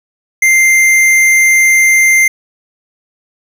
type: tone with tanh clipping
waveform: sine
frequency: 2093 Hz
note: C7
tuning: in tune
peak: -7 dBFS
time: 0.42-2.28 s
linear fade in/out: 5 ms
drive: 16 dB
effects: none